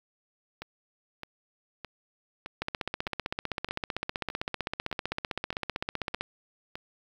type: two click trains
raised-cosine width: 0.3 ms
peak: -14 / -22 dBFS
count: 57 / 11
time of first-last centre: 2.62-6.21 / 0.62-6.755 s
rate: 15.6 / 1.63 Hz
effects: 8-bit